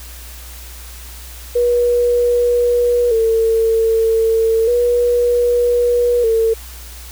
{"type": "tone with vibrato", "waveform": "sine", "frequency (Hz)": 466.2, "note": "A#4", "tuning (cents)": 0, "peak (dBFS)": -11, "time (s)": [1.55, 6.54], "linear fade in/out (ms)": 10, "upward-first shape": "square", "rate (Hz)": 0.32, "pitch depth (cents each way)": 61, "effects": ["added 60 Hz sine -33 dBFS peak until 7.11 s", "white hiss -37 dBFS RMS until 7.11 s"]}